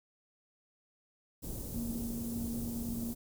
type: band-stop noise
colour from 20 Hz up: pink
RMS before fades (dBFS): -41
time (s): 1.42-3.15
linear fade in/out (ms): 20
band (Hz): 370 to 9600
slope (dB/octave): 12
type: tone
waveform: sine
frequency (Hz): 233.1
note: A#3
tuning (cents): 0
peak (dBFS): -36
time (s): 1.74-3.13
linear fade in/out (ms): 5
effects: none